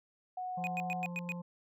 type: tone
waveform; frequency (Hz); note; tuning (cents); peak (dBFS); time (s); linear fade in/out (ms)
sine; 735; F#5; -12; -36; 0.37-1.06; 5
type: harmonic tone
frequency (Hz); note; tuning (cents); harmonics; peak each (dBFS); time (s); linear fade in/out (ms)
174.9; F3; +3; 1 / 3 / 5 / 6; -39 / -49 / -53 / -55; 0.57-1.42; 10
type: tone bursts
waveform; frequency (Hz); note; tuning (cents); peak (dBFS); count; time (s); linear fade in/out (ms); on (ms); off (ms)
triangle; 2487; D#7; -1; -33; 6; 0.64-1.32; 0; 30; 100
effects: none